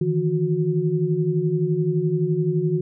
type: tone cluster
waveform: sine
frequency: 152.5 / 164.2 / 365.1 Hz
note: D#3 / E3 / F#4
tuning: -34 / -6 / -23 cents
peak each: -23 dBFS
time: 0.01-2.81 s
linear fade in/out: 5 ms
effects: none